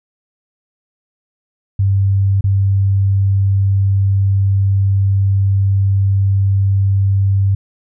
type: tone with dropouts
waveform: sine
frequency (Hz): 98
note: G2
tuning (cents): 0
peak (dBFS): -10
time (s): 1.79-7.55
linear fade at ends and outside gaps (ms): 5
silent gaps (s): 2.41-2.44
effects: none